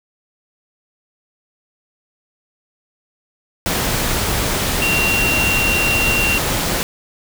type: tone in noise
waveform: sine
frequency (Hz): 2753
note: F7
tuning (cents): -25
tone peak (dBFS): -16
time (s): 4.82-6.38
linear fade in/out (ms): 0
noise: pink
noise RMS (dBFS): -19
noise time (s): 3.66-6.83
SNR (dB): 0
effects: none